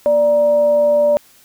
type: tone with frequency modulation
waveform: sine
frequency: 587.3 Hz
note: D5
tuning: in tune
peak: -10 dBFS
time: 0.06-1.17 s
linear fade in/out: 0 ms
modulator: 351 Hz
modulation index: 0.24
effects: white hiss -49 dBFS RMS until 1.44 s